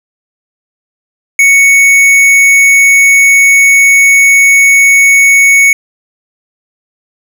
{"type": "tone with tanh clipping", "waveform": "sine", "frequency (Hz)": 2221, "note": "C#7", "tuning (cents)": 3, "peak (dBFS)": -4, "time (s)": [1.39, 5.73], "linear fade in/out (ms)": 2, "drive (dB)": 14, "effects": []}